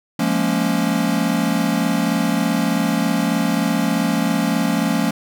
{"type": "chord", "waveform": "square", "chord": "Bb minor seventh", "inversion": "second", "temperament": "equal with one note detuned", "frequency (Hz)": [174.61, 209.8, 233.1, 277.2], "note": ["F3", "Ab3", "Bb3", "Db4"], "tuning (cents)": [0, 18, 0, 0], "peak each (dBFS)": -23, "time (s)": [0.19, 5.11], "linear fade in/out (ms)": 5, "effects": []}